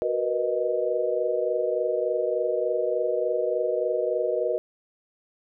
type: chord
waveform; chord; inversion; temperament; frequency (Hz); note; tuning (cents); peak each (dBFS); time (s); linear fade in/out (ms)
sine; B major seventh; second; equal with one note detuned; 370 / 470.5 / 493.9 / 622.3; F#4 / A#4 / B4 / D#5; 0 / +16 / 0 / 0; -30 / -28 / -28 / -27; 0.02-4.58; 0
effects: none